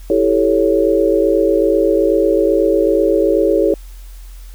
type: chord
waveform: sine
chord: A dominant seventh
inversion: second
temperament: equal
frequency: 329.6 / 392 / 440 / 554.4 Hz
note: E4 / G4 / A4 / C#5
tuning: 0 / 0 / 0 / 0 cents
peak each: -16 dBFS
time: 0.1-3.74 s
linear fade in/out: 2 ms
effects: added 43 Hz sine -31 dBFS peak until 4.54 s + white hiss -47 dBFS RMS until 4.54 s